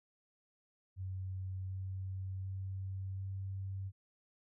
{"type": "tone with pitch steps", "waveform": "sine", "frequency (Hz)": [94.1, 94.86, 95.63, 96.41], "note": ["F#2", "F#2", "G2", "G2"], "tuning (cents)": [30, 44, -42, -28], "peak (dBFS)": -38, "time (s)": [0.96, 3.92], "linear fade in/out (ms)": 50, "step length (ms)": 740, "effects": []}